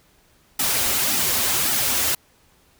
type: noise with flanger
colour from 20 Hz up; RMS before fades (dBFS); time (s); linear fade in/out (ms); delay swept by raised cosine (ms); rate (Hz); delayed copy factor
white; -21; 0.59-2.15; 5; 1.8 to 6.6; 1.8; -0.85
effects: pink hiss -58 dBFS RMS until 2.79 s